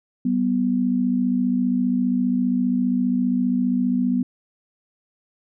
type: tone pair together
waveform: sine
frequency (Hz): 191.89 / 246.9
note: G3 / B3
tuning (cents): -37 / 0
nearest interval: major third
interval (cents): 437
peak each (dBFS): -23 / -19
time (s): 0.25-4.23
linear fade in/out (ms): 5
effects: none